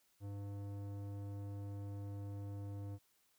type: tone with low-pass filter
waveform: square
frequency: 100.5 Hz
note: G2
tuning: 44 cents sharp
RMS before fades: -45 dBFS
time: 0.2-2.99 s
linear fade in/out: 50 ms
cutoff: 630 Hz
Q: 0.66
effects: white hiss -75 dBFS RMS until 3.38 s